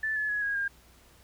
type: tone with pitch steps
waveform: sine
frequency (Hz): 1754 / 1716.9 / 1680.6 / 1645.1 / 1610.3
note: A6 / A6 / G#6 / G#6 / G6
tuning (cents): -6 / -43 / +20 / -17 / +46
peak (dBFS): -27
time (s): 0.03-0.68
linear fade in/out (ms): 5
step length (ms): 130
effects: added 60 Hz sine -60 dBFS peak until 1.23 s + pink hiss -59 dBFS RMS until 1.23 s